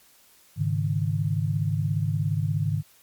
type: chord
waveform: sine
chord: Ab suspended fourth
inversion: none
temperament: equal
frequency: 103.83 / 138.59 / 155.56 Hz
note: Ab2 / Db3 / Eb3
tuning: 0 / 0 / 0 cents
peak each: -26 / -28 / -26 dBFS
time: 0.56-2.83 s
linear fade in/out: 50 ms
effects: white hiss -57 dBFS RMS until 3.02 s + MP3 96 kbps